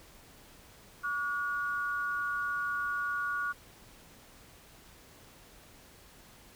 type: tone pair together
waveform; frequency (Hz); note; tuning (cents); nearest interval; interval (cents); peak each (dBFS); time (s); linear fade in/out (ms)
sine; 1146 / 1443.9; D6 / F#6; -43 / -43; major third; 400; -35 / -32; 1.03-3.53; 20
effects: pink hiss -56 dBFS RMS until 6.55 s

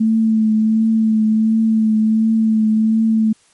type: tone with vibrato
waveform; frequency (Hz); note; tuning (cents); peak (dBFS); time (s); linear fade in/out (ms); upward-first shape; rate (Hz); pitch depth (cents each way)
sine; 220; A3; 0; -11; 0-3.33; 10; triangle; 1.4; 28
effects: white hiss -54 dBFS RMS until 3.53 s + MP3 48 kbps

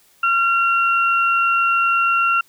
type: tone pair together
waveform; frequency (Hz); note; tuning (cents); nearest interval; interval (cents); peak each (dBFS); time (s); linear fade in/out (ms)
sine; 1373.1 / 2744; F6 / F7; -30 / -31; octave; 1199; -15 / -20; 0.23-2.41; 5
effects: white hiss -55 dBFS RMS until 2.48 s

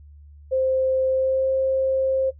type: tone with pitch glide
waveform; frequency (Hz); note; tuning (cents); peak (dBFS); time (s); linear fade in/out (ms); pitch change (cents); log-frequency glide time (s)
sine; 523.3 to 529.7; C5 to C5; 0 to +21; -18; 0.51-2.31; 20; +21; 1.08-1.5
effects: noise-tail reverb RT60 0.1 s tail -18 dB re dry + added 73 Hz sine -43 dBFS peak until 2.39 s

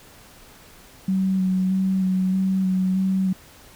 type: tone with vibrato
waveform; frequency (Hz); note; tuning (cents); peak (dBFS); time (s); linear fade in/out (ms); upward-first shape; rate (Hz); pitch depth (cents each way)
sine; 188.3; F#3; +31; -18; 1.08-3.33; 5; square; 1.6; 16
effects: pink hiss -48 dBFS RMS until 3.75 s

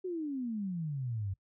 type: exponential sweep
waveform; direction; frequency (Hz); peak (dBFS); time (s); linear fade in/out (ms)
sine; down; 378.7 to 92.5; -33; 0.04-1.34; 10
effects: noise-tail reverb RT60 0.1 s tail -21 dB re dry

